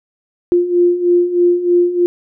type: beating tone pair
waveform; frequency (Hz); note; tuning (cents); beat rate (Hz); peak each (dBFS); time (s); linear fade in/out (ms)
sine; 349.2 / 352.4; F4 / F4; 0 / +16; 3.2; -16 / -11; 0.52-2.06; 0
effects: none